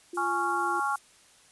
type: tone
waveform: sine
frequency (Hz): 348.4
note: F4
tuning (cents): -4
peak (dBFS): -34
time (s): 0.13-0.8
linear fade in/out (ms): 5
type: high-pass noise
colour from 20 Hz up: white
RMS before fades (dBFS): -43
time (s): 0.14-0.99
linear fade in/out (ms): 10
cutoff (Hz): 10000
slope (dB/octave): 12
type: harmonic tone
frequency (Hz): 277.2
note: C#4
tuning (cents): 0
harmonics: 3 / 4 / 5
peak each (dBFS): -30 / -30 / -30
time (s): 0.17-0.96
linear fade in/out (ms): 5
effects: white hiss -58 dBFS RMS until 1.51 s + resampled to 24000 Hz